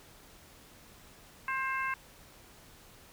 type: harmonic tone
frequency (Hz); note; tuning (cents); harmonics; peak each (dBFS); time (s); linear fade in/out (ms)
530; C5; +22; 2 / 3 / 4 / 5; -34 / -35 / -38 / -41; 1.48-1.94; 2
effects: pink hiss -56 dBFS RMS until 3.12 s